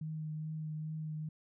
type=tone with vibrato; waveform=sine; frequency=155.56 Hz; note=D#3; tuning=in tune; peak=-37 dBFS; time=0.01-1.29 s; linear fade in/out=5 ms; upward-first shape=triangle; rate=2.4 Hz; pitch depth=19 cents each way; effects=none